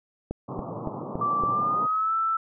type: click train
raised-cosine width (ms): 2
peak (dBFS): -16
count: 5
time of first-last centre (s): 0.31-1.437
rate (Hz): 3.55
type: band-pass noise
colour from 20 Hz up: pink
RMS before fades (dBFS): -35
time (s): 0.48-1.87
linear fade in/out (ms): 10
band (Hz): 110 to 1200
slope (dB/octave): 96
type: tone with pitch glide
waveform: sine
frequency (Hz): 1167 to 1325.1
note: D6 to E6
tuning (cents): -11 to +9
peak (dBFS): -22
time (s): 1.21-2.37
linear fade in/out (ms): 5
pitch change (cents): +220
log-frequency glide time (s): 1.48-2.14
effects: none